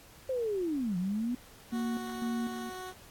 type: linear two-way sweep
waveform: sine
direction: down then up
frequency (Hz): 534 to 173.2 to 251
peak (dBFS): -29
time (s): 0.29-1.35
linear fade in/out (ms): 5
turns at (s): 0.97
type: tone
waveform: 15% pulse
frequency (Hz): 370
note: F#4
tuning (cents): 0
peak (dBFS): -33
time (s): 1.71-2.94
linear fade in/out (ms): 50
type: tone with tremolo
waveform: sine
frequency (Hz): 233.1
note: A#3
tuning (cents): 0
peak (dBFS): -30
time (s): 1.72-2.7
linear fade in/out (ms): 10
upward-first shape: square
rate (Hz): 2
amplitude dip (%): 60
effects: pink hiss -55 dBFS RMS until 3.1 s + AAC 64 kbps